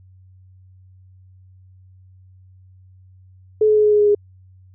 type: tone with pitch steps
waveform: sine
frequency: 429.9 / 426.9 / 424 / 421.1 / 418.1 / 415.3 / 412.4 Hz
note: A4 / G#4 / G#4 / G#4 / G#4 / G#4 / G#4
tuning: -40 / +48 / +36 / +24 / +12 / 0 / -12 cents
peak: -11 dBFS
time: 3.61-4.149 s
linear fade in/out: 5 ms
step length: 77 ms
effects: added 93 Hz sine -45 dBFS peak until 4.74 s